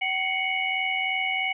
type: tone cluster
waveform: sine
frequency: 760 / 2150 / 2233 / 2938 Hz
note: F#5 / C7 / C#7 / F#7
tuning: +46 / +47 / +12 / -13 cents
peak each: -31 / -32 / -26 / -32 dBFS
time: 0.01-1.53 s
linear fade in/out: 10 ms
effects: none